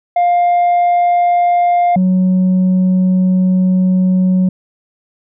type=tone pair in turn; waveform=sine; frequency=703 / 184.97 Hz; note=F5 / F#3; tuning=+11 / 0 cents; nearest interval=octave + major seventh; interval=2311 cents; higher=first; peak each=-6 dBFS; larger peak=neither; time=0.16-1.96 / 1.96-4.49 s; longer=second; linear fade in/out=5 ms; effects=tanh soft clip ceiling -8 dBFS